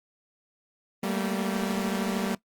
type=tone cluster; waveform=sawtooth; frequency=194 / 222.1 / 235.3 Hz; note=G3 / A3 / A#3; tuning=-18 / +16 / +16 cents; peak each=-25 / -28 / -29 dBFS; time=1.03-2.35 s; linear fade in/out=5 ms; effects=noise-tail reverb RT60 0.1 s tail -19 dB re dry + Opus 32 kbps